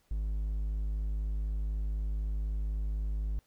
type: tone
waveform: triangle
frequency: 52 Hz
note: G#1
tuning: 3 cents sharp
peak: -28 dBFS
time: 0.11-3.39 s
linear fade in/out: 0 ms
effects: pink hiss -71 dBFS RMS until 3.46 s